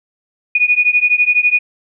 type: beating tone pair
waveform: sine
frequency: 2457 / 2469 Hz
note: D#7 / D#7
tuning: -22 / -14 cents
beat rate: 12 Hz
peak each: -13 dBFS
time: 0.55-1.59 s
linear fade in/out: 5 ms
effects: none